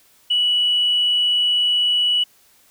sine tone, 2944 Hz, F#7, 9 cents flat, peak -14 dBFS, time 0.3-2.24 s, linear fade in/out 10 ms, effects tanh soft clip ceiling -10 dBFS + white hiss -55 dBFS RMS until 2.7 s

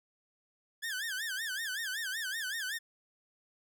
sawtooth tone with vibrato, 1661.2 Hz, G#6, in tune, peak -31 dBFS, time 0.82-2.79 s, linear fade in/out 20 ms, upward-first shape sine, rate 5.3 Hz, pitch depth 190 cents each way, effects none

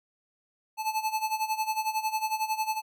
square tone with tremolo, 870 Hz, A5, 20 cents flat, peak -25 dBFS, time 0.77-2.82 s, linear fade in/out 50 ms, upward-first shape sine, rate 11 Hz, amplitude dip 80%, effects none

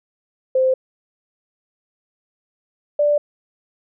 sine tone pair in turn, 520 / 587.6 Hz, C5 / D5, -11 / +1 cents, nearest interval major second, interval 212 cents, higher second, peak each -13 dBFS, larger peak neither, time 0.55-0.74 / 2.99-3.18 s, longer neither, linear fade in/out 5 ms, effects none

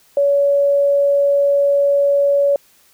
sine tone, 565 Hz, C#5, 33 cents sharp, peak -11 dBFS, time 0.17-2.56 s, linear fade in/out 2 ms, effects white hiss -53 dBFS RMS until 2.93 s

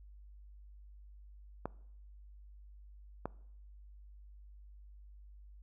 clicks, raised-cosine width 1 ms, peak -22 dBFS, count 2, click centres 1.656 / 3.256 s, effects noise-tail reverb RT60 0.7 s tail -22 dB re dry + added 50 Hz sine -52 dBFS peak until 5.62 s

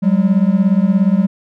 triangle beating tone pair, 185 / 202 Hz, F#3 / G#3, 0 / -48 cents, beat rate 17 Hz, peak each -11 dBFS, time 0.02-1.27 s, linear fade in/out 20 ms, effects none

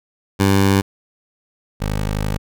15% pulse tone pair in turn, 98 / 51.7 Hz, G2 / G#1, 0 / -7 cents, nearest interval major seventh, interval 1107 cents, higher first, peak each -6 / -13 dBFS, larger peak first, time 0.39-0.82 / 1.8-2.38 s, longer second, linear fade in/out 20 ms, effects none

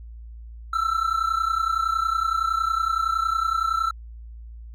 triangle tone pair together, 1316 / 1346.8 Hz, E6 / E6, -3 / +37 cents, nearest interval unison, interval 40 cents, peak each -22 dBFS, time 0.73-3.91 s, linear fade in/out 5 ms, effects added 57 Hz sine -37 dBFS peak until 4.74 s

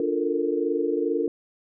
sine chord, Bb major seventh, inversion first, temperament equal with one note detuned, 293.7 / 349.2 / 440 / 462.4 Hz, D4 / F4 / A4 / Bb4, 0 / 0 / 0 / -14 cents, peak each -28 / -27 / -28 / -27 dBFS, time 0-1.28 s, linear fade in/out 2 ms, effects none

